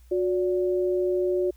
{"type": "tone pair together", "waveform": "sine", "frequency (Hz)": [363.3, 576.7], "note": ["F#4", "D5"], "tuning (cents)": [-32, -32], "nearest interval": "minor sixth", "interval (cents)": 800, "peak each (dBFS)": [-22, -29], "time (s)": [0.11, 1.51], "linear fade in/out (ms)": 10, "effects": ["added 60 Hz sine -49 dBFS peak until 1.56 s", "white hiss -64 dBFS RMS until 1.56 s"]}